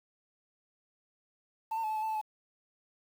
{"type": "tone with pitch steps", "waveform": "sine", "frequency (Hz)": [887, 905, 864, 871, 862, 881, 874, 859], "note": ["A5", "A5", "A5", "A5", "A5", "A5", "A5", "A5"], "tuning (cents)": [14, 48, -32, -18, -36, 2, -12, -42], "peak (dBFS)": -28, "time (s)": [1.71, 2.214], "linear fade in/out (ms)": 10, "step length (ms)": 63, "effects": ["tanh soft clip ceiling -30 dBFS", "9-bit"]}